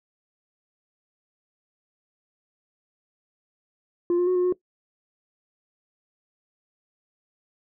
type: tone with pitch steps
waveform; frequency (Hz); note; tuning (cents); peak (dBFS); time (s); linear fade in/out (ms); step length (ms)
sine; 348.6 / 355 / 366.1 / 359.2 / 362.3; F4 / F4 / F#4 / F4 / F#4; -3 / +28 / -18 / +49 / -36; -16; 4.1-4.525; 2; 85
effects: noise-tail reverb RT60 0.1 s tail -19 dB re dry + tanh soft clip ceiling -18 dBFS